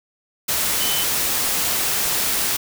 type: tone in noise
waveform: sine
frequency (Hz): 3035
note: F#7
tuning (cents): +43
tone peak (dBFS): -25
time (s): 0.8-1.04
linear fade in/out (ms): 10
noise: white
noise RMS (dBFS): -21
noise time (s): 0.48-2.57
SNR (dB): -7
effects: none